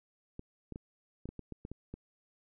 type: clicks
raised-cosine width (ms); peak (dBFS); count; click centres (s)
3; -29; 10; 0.394 / 0.723 / 0.759 / 1.256 / 1.29 / 1.393 / 1.523 / 1.651 / 1.716 / 1.94
effects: none